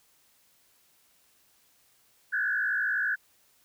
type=tone with frequency modulation; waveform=sine; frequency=1592 Hz; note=G6; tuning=26 cents sharp; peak=-25 dBFS; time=2.32-3.16 s; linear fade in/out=20 ms; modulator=56 Hz; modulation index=2.2; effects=white hiss -65 dBFS RMS until 3.64 s